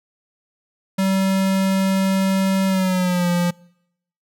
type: tone with pitch glide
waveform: square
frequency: 192 to 175.05 Hz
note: G3 to F3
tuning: -36 to +4 cents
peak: -17 dBFS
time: 0.98-3.51 s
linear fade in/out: 10 ms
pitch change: -160 cents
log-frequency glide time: 2.67-3.29 s
effects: noise-tail reverb RT60 0.8 s tail -26 dB re dry